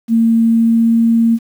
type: tone with pitch glide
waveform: sine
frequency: 228 to 229.5 Hz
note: A#3 to A#3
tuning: -38 to -27 cents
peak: -8 dBFS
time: 0.08-1.39 s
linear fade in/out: 50 ms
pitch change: +11 cents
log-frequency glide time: 0.4-0.97 s
effects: 7-bit